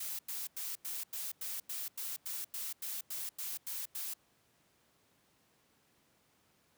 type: noise bursts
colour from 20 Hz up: blue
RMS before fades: -40 dBFS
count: 15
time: 0-4.138 s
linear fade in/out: 5 ms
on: 190 ms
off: 92 ms
effects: pink hiss -71 dBFS RMS until 6.77 s + high-pass 100 Hz 12 dB/octave